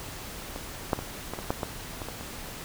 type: clicks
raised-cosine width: 1 ms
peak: -22 / -9 / -19 / -19 / -20 / -11 / -14 / -21 / -21 / -24 dBFS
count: 10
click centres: 0.561 / 0.932 / 0.99 / 1.336 / 1.389 / 1.505 / 1.632 / 2.018 / 2.086 / 2.21 s
effects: pink hiss -40 dBFS RMS until 2.64 s